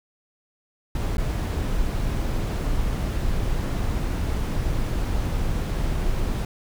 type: noise with dropouts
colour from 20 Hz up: brown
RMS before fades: -24 dBFS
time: 0.95-6.45 s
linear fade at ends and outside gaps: 2 ms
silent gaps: 1.17-1.181 s
effects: none